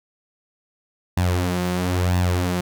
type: tone with flanger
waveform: sawtooth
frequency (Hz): 89.8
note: F2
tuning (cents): +49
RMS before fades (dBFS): -21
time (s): 1.17-2.61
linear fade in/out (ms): 5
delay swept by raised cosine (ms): 1.1 to 5.8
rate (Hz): 1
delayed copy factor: +0.6
effects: none